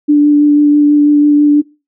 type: tone with vibrato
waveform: sine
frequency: 293.7 Hz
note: D4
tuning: in tune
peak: -4 dBFS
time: 0.08-1.62 s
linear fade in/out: 20 ms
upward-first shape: sine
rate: 6.1 Hz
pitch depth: 11 cents each way
effects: noise-tail reverb RT60 0.3 s tail -23 dB re dry